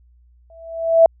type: tone with exponential growth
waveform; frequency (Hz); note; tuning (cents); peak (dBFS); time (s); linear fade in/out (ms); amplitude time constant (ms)
sine; 659.3; E5; 0; -4; 0.5-1.06; 2; 120
effects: added 60 Hz sine -49 dBFS peak until 1.2 s